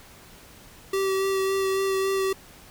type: tone with vibrato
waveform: square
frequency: 386.3 Hz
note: G4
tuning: 25 cents flat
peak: -23 dBFS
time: 0.93-2.33 s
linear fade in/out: 5 ms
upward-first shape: sine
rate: 3.6 Hz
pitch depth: 13 cents each way
effects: pink hiss -49 dBFS RMS until 2.7 s